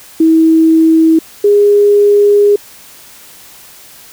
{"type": "tone pair in turn", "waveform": "sine", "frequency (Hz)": [322.5, 409.9], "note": ["E4", "G#4"], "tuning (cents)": [-38, -23], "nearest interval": "major third", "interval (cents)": 415, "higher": "second", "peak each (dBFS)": -4, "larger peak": "neither", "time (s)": [[0.2, 1.19], [1.44, 2.56]], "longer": "second", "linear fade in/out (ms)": 5, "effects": ["white hiss -37 dBFS RMS until 4.12 s"]}